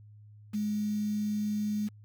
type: tone with quantisation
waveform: sine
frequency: 209.8 Hz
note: G#3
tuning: 18 cents sharp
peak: -28 dBFS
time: 0.53-1.89 s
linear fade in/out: 20 ms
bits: 8
effects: added 105 Hz sine -50 dBFS peak until 2.04 s